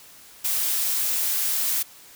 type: noise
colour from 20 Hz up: blue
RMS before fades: -24 dBFS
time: 0.44-1.83 s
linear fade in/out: 10 ms
effects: white hiss -48 dBFS RMS until 2.15 s